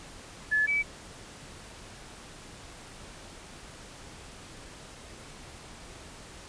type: tone pair in turn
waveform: sine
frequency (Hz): 1720 / 2296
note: A6 / D7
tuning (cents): -40 / -40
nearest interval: perfect fourth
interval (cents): 500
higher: second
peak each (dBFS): -22 / -24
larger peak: first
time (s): 0.51-0.67 / 0.67-0.83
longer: neither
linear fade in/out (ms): 20
effects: pink hiss -47 dBFS RMS until 6.48 s + resampled to 22050 Hz